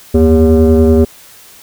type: tone with frequency modulation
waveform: sine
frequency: 237.8 Hz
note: A#3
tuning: 35 cents sharp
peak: -3 dBFS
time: 0.14-1.05 s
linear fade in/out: 10 ms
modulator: 162 Hz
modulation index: 1.4
effects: tanh soft clip ceiling -2 dBFS + white hiss -39 dBFS RMS until 1.62 s